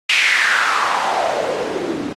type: noise with band-pass filter sweep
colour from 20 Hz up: white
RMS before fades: -18 dBFS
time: 0.09-2.13 s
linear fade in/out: 5 ms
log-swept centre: 2600 to 260 Hz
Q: 4.2
effects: low-pass 8000 Hz 12 dB/octave + AAC 48 kbps